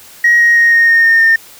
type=tone with pitch steps; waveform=sine; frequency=1893 / 1879.9 / 1866.9 / 1854 / 1841.2 / 1828.5 / 1815.9 Hz; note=A#6 / A#6 / A#6 / A#6 / A#6 / A#6 / A#6; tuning=+26 / +14 / +2 / -10 / -22 / -34 / -46 cents; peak=-4 dBFS; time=0.24-1.36 s; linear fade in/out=5 ms; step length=160 ms; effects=tanh soft clip ceiling -2 dBFS + white hiss -38 dBFS RMS until 1.59 s